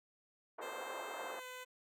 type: band-pass noise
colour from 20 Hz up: pink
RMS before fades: -46 dBFS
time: 0.58-1.4 s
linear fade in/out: 10 ms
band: 430 to 1400 Hz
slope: 24 dB/octave
type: tone with pitch glide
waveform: 10% pulse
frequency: 523.3 to 505.2 Hz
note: C5 to B4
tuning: 0 to +39 cents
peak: -38 dBFS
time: 0.61-1.65 s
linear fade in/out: 20 ms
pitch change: -61 cents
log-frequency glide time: 1.26-1.46 s
effects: none